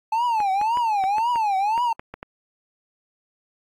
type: tone with vibrato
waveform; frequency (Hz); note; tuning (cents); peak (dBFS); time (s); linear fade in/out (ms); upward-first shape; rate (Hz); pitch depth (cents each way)
triangle; 862; A5; -36; -17; 0.12-1.93; 5; triangle; 1.9; 240
type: clicks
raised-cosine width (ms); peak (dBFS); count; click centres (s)
0.5; -19; 10; 0.403 / 0.614 / 0.772 / 1.039 / 1.183 / 1.358 / 1.778 / 1.995 / 2.14 / 2.229
effects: AAC 64 kbps